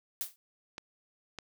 blue noise with exponential decay, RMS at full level -31 dBFS, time 0.21-0.36 s, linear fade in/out 0 ms, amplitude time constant 32 ms
clicks, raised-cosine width 0.2 ms, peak -23 dBFS, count 2, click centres 0.781 / 1.387 s
effects none

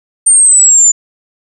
sine exponential sweep, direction down, 8870 to 7040 Hz, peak -3 dBFS, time 0.26-0.92 s, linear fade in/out 10 ms, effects none

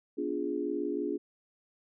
sine chord, B diminished seventh, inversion none, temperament equal with one note detuned, 246.9 / 290.6 / 349.2 / 415.3 Hz, B3 / D4 / F4 / Ab4, 0 / -18 / 0 / 0 cents, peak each -40 / -34 / -35 / -35 dBFS, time 0.17-1.18 s, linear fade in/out 20 ms, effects none

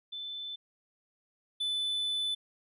sine / triangle tone pair in turn, 3520 / 3501 Hz, A7 / A7, 0 / -9 cents, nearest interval unison, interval 9 cents, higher first, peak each -37 / -28 dBFS, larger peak second, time 0.12-0.56 / 1.6-2.35 s, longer second, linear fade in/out 10 ms, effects resampled to 32000 Hz

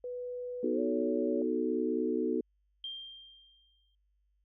sine tone with pitch glide, 493.9 to 560.8 Hz, B4 to C#5, 0 to +20 cents, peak -36 dBFS, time 0.04-1.42 s, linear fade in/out 2 ms, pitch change +220 cents, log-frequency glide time 0.73-0.8 s
sine chord, B dominant seventh, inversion none, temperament equal, 246.9 / 311.1 / 370 / 440 Hz, B3 / D#4 / F#4 / A4, 0 / 0 / 0 / 0 cents, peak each -34 dBFS, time 0.63-2.41 s, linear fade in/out 5 ms
sine tone with exponential decay, 3181 Hz, G7, 25 cents sharp, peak -36 dBFS, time 2.84-3.95 s, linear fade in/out 2 ms, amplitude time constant 240 ms
effects added 50 Hz sine -70 dBFS peak until 4.44 s

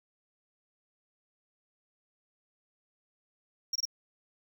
triangle tone bursts, 5590 Hz, F8, 1 cent sharp, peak -27 dBFS, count 3, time 3.73-3.854 s, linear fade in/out 5 ms, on 26 ms, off 23 ms, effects 10-bit

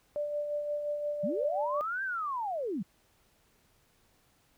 sine tone with tremolo, 589 Hz, D5, 5 cents sharp, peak -29 dBFS, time 0.16-1.81 s, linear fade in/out 0 ms, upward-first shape sine, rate 5.7 Hz, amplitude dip 40%
sine linear two-way sweep, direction up then down, 160 to 1606 to 160 Hz, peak -31 dBFS, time 1.23-2.83 s, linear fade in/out 10 ms, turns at 2.03 s
effects pink hiss -68 dBFS RMS until 4.57 s

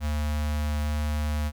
square tone with notch filter, 75.1 Hz, D2, 39 cents sharp, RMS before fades -27 dBFS, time 0-1.52 s, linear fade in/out 50 ms, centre 370 Hz, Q 1.7, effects none

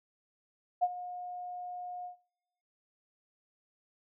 sine tone with ADSR envelope, 718 Hz, F5, 48 cents sharp, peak -22 dBFS, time 0.81-2.16 s, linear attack 23 ms, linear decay 43 ms, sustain -17 dB, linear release 110 ms, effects noise-tail reverb RT60 0.9 s tail -24 dB re dry

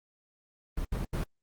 brown noise bursts at uneven times, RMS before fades -31 dBFS, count 3, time 0.77-0.85 / 0.92-1.05 / 1.13-1.24 s, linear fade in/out 5 ms, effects Opus 24 kbps

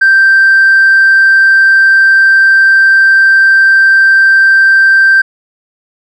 triangle tone with tanh clipping, 1568 Hz, G6, in tune, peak -3 dBFS, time 0.01-5.22 s, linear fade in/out 10 ms, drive 5 dB, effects none

